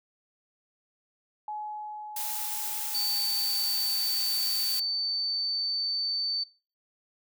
sine tone with exponential decay, 847 Hz, G#5, 34 cents sharp, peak -32 dBFS, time 1.48-5.76 s, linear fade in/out 2 ms, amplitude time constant 930 ms
blue noise, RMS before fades -33 dBFS, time 2.16-4.8 s, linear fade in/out 5 ms
sine tone, 4548 Hz, C#8, 44 cents sharp, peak -27 dBFS, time 2.94-6.44 s, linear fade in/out 10 ms
effects noise-tail reverb RT60 0.4 s tail -26 dB re dry

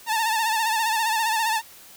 sawtooth tone with vibrato, 892 Hz, A5, 23 cents sharp, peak -17 dBFS, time 0.06-1.62 s, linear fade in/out 50 ms, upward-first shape sine, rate 15 Hz, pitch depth 66 cents each way, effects white hiss -47 dBFS RMS until 1.96 s

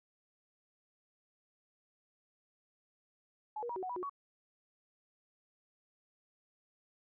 sine tone with pitch steps, 853 / 477.7 / 954 / 374.3 / 740 / 980 / 362.2 / 1123 Hz, G#5 / A#4 / A#5 / F#4 / F#5 / B5 / F#4 / C#6, +46 / +42 / +40 / +20 / 0 / -14 / -37 / +22 cents, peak -37 dBFS, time 3.56-4.096 s, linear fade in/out 5 ms, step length 67 ms, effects none

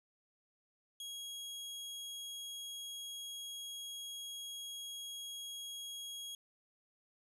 sawtooth tone, 3300 Hz, G#7, 12 cents flat, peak -40 dBFS, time 1-6.35 s, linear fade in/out 2 ms, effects resampled to 32000 Hz

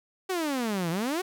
sawtooth exponential two-way sweep, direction down then up, 387.7 to 160.3 to 387.7 Hz, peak -23 dBFS, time 0.29-1.22 s, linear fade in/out 10 ms, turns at 0.9 s, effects 10-bit

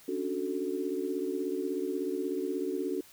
sine chord, D major seventh, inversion third, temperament equal, 277.2 / 293.7 / 370 / 440 Hz, C#4 / D4 / F#4 / A4, 0 / 0 / 0 / 0 cents, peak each -37 / -37 / -33 / -37 dBFS, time 0.08-3.01 s, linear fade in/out 5 ms, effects white hiss -56 dBFS RMS until 3.12 s

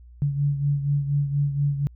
sine beating tone pair, 142.1 / 146.3 Hz, C#3 / D3, +43 / -6 cents, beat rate 4.2 Hz, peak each -21 / -28 dBFS, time 0.22-1.87 s, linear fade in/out 0 ms, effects added 60 Hz sine -44 dBFS peak until 1.95 s

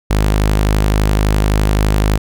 sawtooth tone, 51.8 Hz, G#1, 4 cents flat, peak -7 dBFS, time 0.1-2.18 s, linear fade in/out 10 ms, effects none

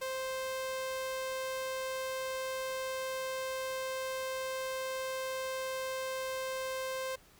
sawtooth tone, 523.3 Hz, C5, in tune, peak -31 dBFS, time 0.01-7.16 s, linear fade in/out 10 ms, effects pink hiss -61 dBFS RMS until 7.39 s

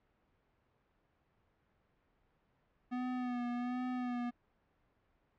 square tone with vibrato, 246.9 Hz, B3, in tune, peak -36 dBFS, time 2.91-4.31 s, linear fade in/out 20 ms, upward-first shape sine, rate 1.3 Hz, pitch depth 37 cents each way, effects pink hiss -75 dBFS RMS until 5.38 s + low-pass 2000 Hz 12 dB/octave

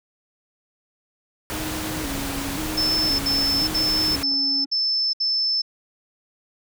pink noise, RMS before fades -29 dBFS, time 1.5-4.23 s, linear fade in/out 0 ms
triangle tone with vibrato, 293.7 Hz, D4, in tune, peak -28 dBFS, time 1.52-4.66 s, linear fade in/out 10 ms, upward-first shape square, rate 0.95 Hz, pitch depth 100 cents each way
sine tone bursts, 5274 Hz, E8, in tune, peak -19 dBFS, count 6, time 2.77-5.62 s, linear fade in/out 10 ms, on 420 ms, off 66 ms
clicks, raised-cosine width 1 ms, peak -29 dBFS, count 2, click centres 4.317 / 4.339 s
effects none

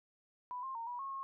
sine tone with pitch steps, 991 / 1060 / 920 / 973 / 1089 / 1083 Hz, B5 / C6 / A#5 / B5 / C#6 / C#6, +6 / +22 / -23 / -26 / -31 / -41 cents, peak -39 dBFS, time 0.51-1.23 s, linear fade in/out 0 ms, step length 120 ms, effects none

